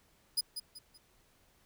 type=tone with echo; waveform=sawtooth; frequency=4978 Hz; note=D#8; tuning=in tune; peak=-25 dBFS; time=0.37-0.41 s; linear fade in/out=10 ms; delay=190 ms; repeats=3; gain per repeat=-9 dB; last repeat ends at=0.98 s; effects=pink hiss -68 dBFS RMS until 1.65 s